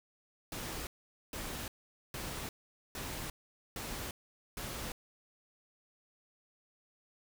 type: noise bursts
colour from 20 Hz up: pink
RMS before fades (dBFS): -41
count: 6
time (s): 0.52-4.92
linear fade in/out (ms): 2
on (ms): 350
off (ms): 460
effects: none